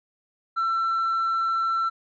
sine tone with tanh clipping, 1343 Hz, E6, 32 cents sharp, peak -22 dBFS, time 0.56-1.9 s, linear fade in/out 20 ms, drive 1 dB, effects none

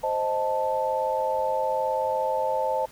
sine chord, A diminished, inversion first, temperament equal, 523.3 / 622.3 / 880 Hz, C5 / Eb5 / A5, 0 / 0 / 0 cents, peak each -27 / -29 / -26 dBFS, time 0.03-2.86 s, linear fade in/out 10 ms, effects pink hiss -51 dBFS RMS until 2.91 s

